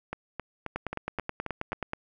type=two click trains; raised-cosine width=0.5 ms; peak=-16 / -18 dBFS; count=12 / 7; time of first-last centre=0.76-1.934 / 0.13-1.73 s; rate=9.37 / 3.75 Hz; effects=none